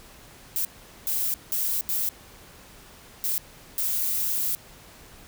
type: noise bursts at uneven times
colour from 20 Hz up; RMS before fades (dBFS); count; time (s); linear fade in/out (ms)
violet; -26; 6; 0.56-0.65 / 1.07-1.34 / 1.52-1.81 / 1.89-2.09 / 3.24-3.38 / 3.78-4.55; 0
effects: pink hiss -49 dBFS RMS until 5.27 s